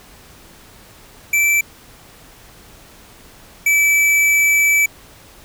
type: tone pair in turn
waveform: square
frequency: 2329 / 2308 Hz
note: D7 / D7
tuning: -15 / -31 cents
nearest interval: unison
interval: 16 cents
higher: first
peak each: -13 / -12 dBFS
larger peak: second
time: 1.33-1.61 / 3.66-4.86 s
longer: second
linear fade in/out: 5 ms
effects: pink hiss -44 dBFS RMS until 5.44 s